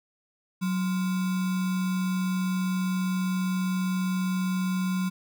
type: tone with sample-and-hold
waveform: sine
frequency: 185 Hz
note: F#3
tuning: in tune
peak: -24 dBFS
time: 0.61-5.1 s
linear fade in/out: 20 ms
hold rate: 1225 Hz
effects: none